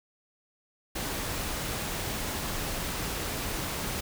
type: noise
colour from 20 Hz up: pink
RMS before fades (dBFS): -33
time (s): 0.95-4.01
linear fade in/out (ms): 10
effects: none